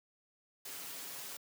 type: noise with comb filter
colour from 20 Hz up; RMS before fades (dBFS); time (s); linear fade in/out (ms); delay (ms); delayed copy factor
white; -45; 0.65-1.37; 5; 7.2; +0.75
effects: high-pass 150 Hz 12 dB/octave